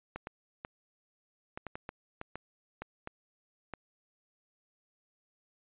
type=clicks; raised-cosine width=0.5 ms; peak=-24 dBFS; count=12; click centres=0.16 / 0.271 / 0.649 / 1.575 / 1.667 / 1.755 / 1.891 / 2.214 / 2.356 / 2.82 / 3.074 / 3.737 s; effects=resampled to 8000 Hz